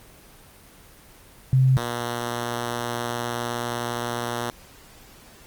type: tone pair in turn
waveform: sine / 5% pulse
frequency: 130.81 / 119.49 Hz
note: C3 / A#2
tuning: 0 / +43 cents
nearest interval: major second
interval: 157 cents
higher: first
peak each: -14 / -15 dBFS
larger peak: first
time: 1.53-1.77 / 1.77-4.5 s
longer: second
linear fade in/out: 0 ms
effects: pink hiss -49 dBFS RMS until 5.46 s + Opus 24 kbps